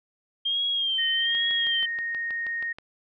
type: tone with vibrato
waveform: sine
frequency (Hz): 3189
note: G7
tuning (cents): +29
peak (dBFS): -23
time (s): 0.45-1.86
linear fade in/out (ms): 10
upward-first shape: sine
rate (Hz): 1.2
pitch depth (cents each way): 66
type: tone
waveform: sine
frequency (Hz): 1858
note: A#6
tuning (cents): -6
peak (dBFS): -27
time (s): 0.98-2.73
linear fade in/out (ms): 10
type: click train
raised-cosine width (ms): 0.3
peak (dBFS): -25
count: 10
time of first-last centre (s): 1.35-2.785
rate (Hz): 6.27
effects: none